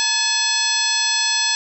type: harmonic tone with a mistuned harmonic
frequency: 857 Hz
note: A5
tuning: 46 cents flat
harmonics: 1 / 2 / 3 / 4 / 5 / 6 / 7 / 9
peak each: -29 / -26 / -26 / -25 / -23 / -24 / -24 / -26 dBFS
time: 0-1.55 s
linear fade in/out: 0 ms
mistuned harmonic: 1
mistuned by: +130 cents
effects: none